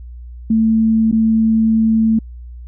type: tone with dropouts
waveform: sine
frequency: 222.4 Hz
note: A3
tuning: 19 cents sharp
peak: -10 dBFS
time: 0.5-2.19 s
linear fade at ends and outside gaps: 5 ms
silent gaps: 1.114-1.125 s
effects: added 60 Hz sine -30 dBFS peak until 2.67 s